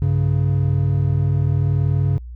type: tone pair together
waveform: triangle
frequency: 98 / 138.59 Hz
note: G2 / C#3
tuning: 0 / 0 cents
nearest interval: tritone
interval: 600 cents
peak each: -16 dBFS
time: 0.02-2.18 s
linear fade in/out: 0 ms
effects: added 60 Hz sine -31 dBFS peak until 2.35 s

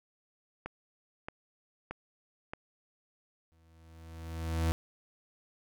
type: click train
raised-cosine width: 0.5 ms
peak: -23 dBFS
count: 4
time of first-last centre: 0.66-2.535 s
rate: 1.6 Hz
type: tone with exponential growth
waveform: 40% pulse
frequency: 81.7 Hz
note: E2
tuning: 15 cents flat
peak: -25 dBFS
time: 3.52-4.72 s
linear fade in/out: 0 ms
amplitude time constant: 260 ms
effects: none

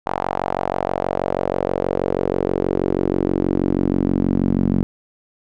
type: tone with band-pass filter sweep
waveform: sawtooth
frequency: 46.25 Hz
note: F#1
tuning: in tune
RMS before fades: -20 dBFS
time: 0.06-4.83 s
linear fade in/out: 0 ms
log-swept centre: 850 to 220 Hz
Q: 2.5
effects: none

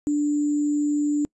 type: tone with sample-and-hold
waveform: sine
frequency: 293.7 Hz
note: D4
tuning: in tune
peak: -19 dBFS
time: 0.07-1.25 s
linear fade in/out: 0 ms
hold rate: 7350 Hz
effects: noise-tail reverb RT60 0.1 s tail -26 dB re dry + resampled to 24000 Hz

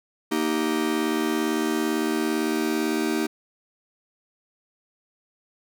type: chord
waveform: 45% pulse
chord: Eb major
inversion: second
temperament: just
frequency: 233.3 / 311.1 / 388.9 Hz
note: Bb3 / Eb4 / G4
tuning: +2 / 0 / -14 cents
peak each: -28 / -25 / -28 dBFS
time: 0.31-3.27 s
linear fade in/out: 10 ms
effects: none

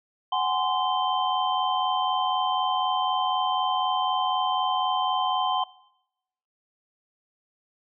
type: tone cluster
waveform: sine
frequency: 744 / 828 / 1038 / 3111 Hz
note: F#5 / G#5 / C6 / G7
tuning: +9 / -5 / -14 / -14 cents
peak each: -27 / -29 / -26 / -32 dBFS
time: 0.32-5.64 s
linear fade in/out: 5 ms
effects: noise-tail reverb RT60 0.9 s tail -22 dB re dry

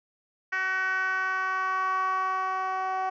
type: tone with band-pass filter sweep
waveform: 10% pulse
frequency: 377 Hz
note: F#4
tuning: 32 cents sharp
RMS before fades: -28 dBFS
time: 0.52-3.1 s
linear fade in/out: 10 ms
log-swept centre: 1700 to 840 Hz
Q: 4.1
effects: resampled to 16000 Hz

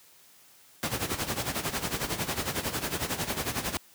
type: noise with tremolo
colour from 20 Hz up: pink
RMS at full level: -28 dBFS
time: 0.83-3.77 s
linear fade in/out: 0 ms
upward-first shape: sine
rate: 11 Hz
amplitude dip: 75%
effects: white hiss -57 dBFS RMS until 3.94 s + high-pass 80 Hz 12 dB/octave

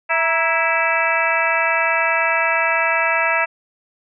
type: harmonic tone with a mistuned harmonic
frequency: 329.6 Hz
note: E4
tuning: in tune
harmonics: 2 / 3 / 4 / 5 / 6 / 7 / 8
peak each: -23 / -23 / -23 / -23 / -23 / -23 / -23 dBFS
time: 0.09-3.46 s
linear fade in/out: 20 ms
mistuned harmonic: 3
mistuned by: -69 cents
effects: none

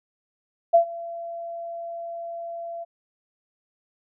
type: tone with ADSR envelope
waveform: sine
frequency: 678 Hz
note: E5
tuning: 49 cents sharp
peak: -10 dBFS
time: 0.73-2.85 s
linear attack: 18 ms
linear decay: 98 ms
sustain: -21 dB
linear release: 23 ms
effects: none

